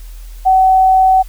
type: tone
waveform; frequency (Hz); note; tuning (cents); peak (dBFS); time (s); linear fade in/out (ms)
sine; 756; F#5; +37; -6; 0.45-1.23; 20
effects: added 41 Hz sine -28 dBFS peak until 1.28 s + white hiss -45 dBFS RMS until 1.28 s